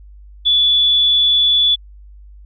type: tone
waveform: sine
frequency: 3445 Hz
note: A7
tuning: 37 cents flat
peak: -10 dBFS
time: 0.45-1.76 s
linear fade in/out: 20 ms
effects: added 50 Hz sine -37 dBFS peak until 2.45 s